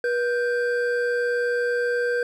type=tone pair together; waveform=triangle; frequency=483.2 / 1568 Hz; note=B4 / G6; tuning=-38 / 0 cents; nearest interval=octave + minor sixth; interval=2038 cents; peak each=-20 / -25 dBFS; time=0.04-2.23 s; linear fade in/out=2 ms; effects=none